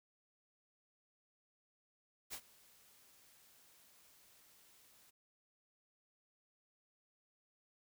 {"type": "noise with ADSR envelope", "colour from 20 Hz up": "white", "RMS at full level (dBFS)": -44, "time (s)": [2.3, 5.11], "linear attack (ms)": 33, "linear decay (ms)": 71, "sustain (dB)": -22, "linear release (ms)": 15, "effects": []}